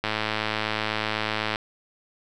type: click train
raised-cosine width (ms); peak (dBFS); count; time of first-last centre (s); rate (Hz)
0.3; -9; 165; 0.04-1.559; 108
effects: none